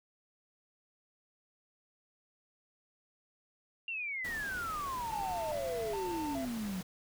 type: exponential sweep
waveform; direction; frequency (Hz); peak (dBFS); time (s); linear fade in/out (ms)
sine; down; 2794 to 179.7; -35; 3.88-6.81; 2
type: noise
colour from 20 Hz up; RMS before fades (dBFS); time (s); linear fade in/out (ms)
pink; -46; 4.24-6.83; 10
type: tone with vibrato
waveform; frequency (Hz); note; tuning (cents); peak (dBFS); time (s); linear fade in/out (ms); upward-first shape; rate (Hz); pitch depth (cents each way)
triangle; 775; G5; -20; -36; 5.1-6.45; 2; square; 1.2; 250
effects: none